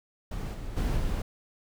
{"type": "noise with level steps", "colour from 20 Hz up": "brown", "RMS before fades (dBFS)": [-33, -37, -27, -29], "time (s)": [0.31, 1.22], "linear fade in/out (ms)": 5, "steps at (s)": [0.53, 0.76, 0.96], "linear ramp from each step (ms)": 20, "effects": []}